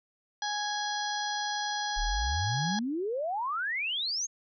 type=harmonic tone; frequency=830.6 Hz; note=G#5; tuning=in tune; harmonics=1 / 2 / 4 / 5 / 6 / 7; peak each=-33 / -36 / -39 / -40 / -41 / -41 dBFS; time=0.42-2.79 s; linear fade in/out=2 ms
type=exponential sweep; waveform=sine; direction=up; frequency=32.7 to 6690 Hz; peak=-29 dBFS; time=1.96-4.27 s; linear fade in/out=20 ms
effects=none